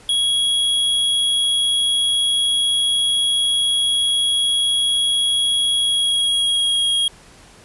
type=tone with pitch glide; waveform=square; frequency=3322 to 3278 Hz; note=G#7 to G#7; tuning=0 to -23 cents; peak=-16 dBFS; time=0.09-7.08 s; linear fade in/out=2 ms; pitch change=-23 cents; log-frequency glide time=5.78-6.97 s; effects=pink hiss -46 dBFS RMS until 7.64 s + resampled to 24000 Hz